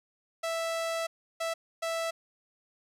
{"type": "tone bursts at uneven times", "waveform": "sawtooth", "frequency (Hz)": 659.3, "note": "E5", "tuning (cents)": 0, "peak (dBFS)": -26, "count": 3, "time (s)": [[0.43, 1.07], [1.4, 1.54], [1.82, 2.11]], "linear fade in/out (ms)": 10, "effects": ["low-pass 11000 Hz 12 dB/octave", "11-bit"]}